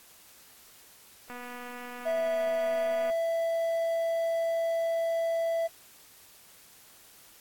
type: click train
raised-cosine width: 0.5 ms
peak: -28 dBFS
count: 442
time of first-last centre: 1.3-3.1 s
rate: 245 Hz
type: tone with pitch glide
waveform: triangle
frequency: 658 to 663.7 Hz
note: E5 to E5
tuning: -3 to +12 cents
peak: -24 dBFS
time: 2.05-5.68 s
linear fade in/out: 20 ms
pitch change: +15 cents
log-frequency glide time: 2.38-3.19 s
effects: white hiss -55 dBFS RMS until 7.4 s + AAC 64 kbps

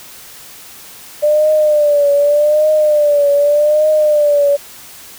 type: tone with vibrato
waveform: sine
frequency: 593 Hz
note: D5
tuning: 17 cents sharp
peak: -8 dBFS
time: 1.22-4.57 s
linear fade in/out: 20 ms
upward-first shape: triangle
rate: 0.84 Hz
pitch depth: 76 cents each way
effects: white hiss -36 dBFS RMS until 5.18 s

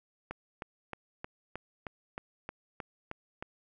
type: click train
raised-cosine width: 0.5 ms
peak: -23 dBFS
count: 11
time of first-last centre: 0.31-3.425 s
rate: 3.21 Hz
effects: none

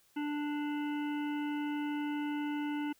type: harmonic tone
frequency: 294.6 Hz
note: D4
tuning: 6 cents sharp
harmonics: 1 / 3 / 5 / 7 / 9 / 10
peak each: -33 / -43 / -47 / -50 / -52 / -53 dBFS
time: 0.16-2.93 s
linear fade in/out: 10 ms
effects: white hiss -68 dBFS RMS until 2.99 s

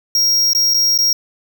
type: tone with dropouts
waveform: square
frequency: 5600 Hz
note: F8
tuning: 4 cents sharp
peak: -12 dBFS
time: 0.15-1.13 s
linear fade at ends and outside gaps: 2 ms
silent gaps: 0.533-0.549 / 0.738-0.743 / 0.978-0.987 s
effects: none

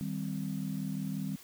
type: chord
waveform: sine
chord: C minor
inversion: first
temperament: equal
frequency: 155.56 / 196 / 261.6 Hz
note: Eb3 / G3 / C4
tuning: 0 / 0 / 0 cents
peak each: -37 / -35 / -39 dBFS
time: 0.01-1.36 s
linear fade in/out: 0 ms
effects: tanh soft clip ceiling -24 dBFS + white hiss -54 dBFS RMS until 1.43 s

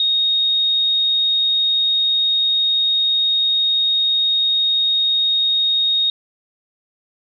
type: tone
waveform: sine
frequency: 3729 Hz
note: A#7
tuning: in tune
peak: -14 dBFS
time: 0-6.1 s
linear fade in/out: 2 ms
effects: none

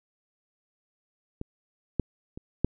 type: clicks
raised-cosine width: 3 ms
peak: -21 / -11 / -26 / -9 dBFS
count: 4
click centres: 1.414 / 1.997 / 2.375 / 2.646 s
effects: none

